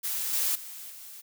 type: noise with level steps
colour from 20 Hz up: blue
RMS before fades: -31 / -27 / -42 / -45 dBFS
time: 0.03-1.22 s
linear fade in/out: 20 ms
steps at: 0.33 / 0.55 / 0.9 s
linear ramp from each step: 5 ms
effects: none